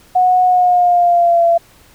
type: tone with pitch glide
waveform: sine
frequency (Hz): 732 to 679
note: F#5 to F5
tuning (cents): -19 to -49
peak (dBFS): -8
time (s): 0.15-1.58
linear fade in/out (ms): 10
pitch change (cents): -130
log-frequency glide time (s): 0.45-1.45
effects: pink hiss -47 dBFS RMS until 1.94 s